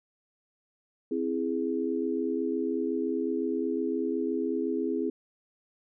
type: chord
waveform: sine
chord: C augmented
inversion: none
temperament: equal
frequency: 261.6 / 329.6 / 415.3 Hz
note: C4 / E4 / G#4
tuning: 0 / 0 / 0 cents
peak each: -31 dBFS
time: 1.11-5.1 s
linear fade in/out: 5 ms
effects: none